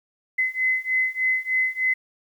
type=beating tone pair; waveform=sine; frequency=2036 / 2039.3 Hz; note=C7 / C7; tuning=-48 / -45 cents; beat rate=3.3 Hz; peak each=-24 / -23 dBFS; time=0.38-1.94 s; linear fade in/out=10 ms; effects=9-bit